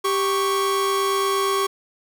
45% pulse tone pair together, 392.4 / 1108.7 Hz, G4 / C#6, +2 / 0 cents, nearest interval octave + tritone, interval 1798 cents, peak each -22 dBFS, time 0.04-1.67 s, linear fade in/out 10 ms, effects none

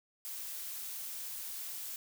blue noise, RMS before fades -42 dBFS, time 0.25-1.96 s, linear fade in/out 0 ms, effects none

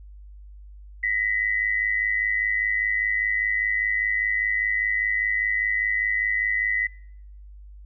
sine tone pair together, 1900 / 2005 Hz, A#6 / B6, +33 / +26 cents, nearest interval minor second, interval 93 cents, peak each -26 / -23 dBFS, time 1.03-6.87 s, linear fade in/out 5 ms, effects noise-tail reverb RT60 0.7 s tail -25 dB re dry + added 50 Hz sine -41 dBFS peak until 7.85 s

